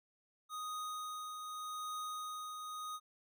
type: tone with tremolo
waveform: square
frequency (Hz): 1244.5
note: D#6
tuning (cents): 0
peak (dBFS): -40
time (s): 0.49-3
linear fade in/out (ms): 50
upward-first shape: triangle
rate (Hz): 0.84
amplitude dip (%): 40
effects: none